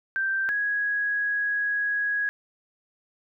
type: tone pair in turn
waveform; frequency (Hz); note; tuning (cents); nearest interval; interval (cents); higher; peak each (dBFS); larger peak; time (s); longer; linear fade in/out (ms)
sine; 1568 / 1661.2; G6 / G#6; 0 / 0; minor second; 100; second; -23 / -23; neither; 0.16-0.49 / 0.49-2.29; second; 0
effects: none